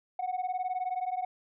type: beating tone pair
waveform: sine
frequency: 728 / 747 Hz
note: F#5 / F#5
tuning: -28 / +16 cents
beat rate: 19 Hz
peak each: -31 dBFS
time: 0.19-1.25 s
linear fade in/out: 5 ms
effects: tanh soft clip ceiling -27 dBFS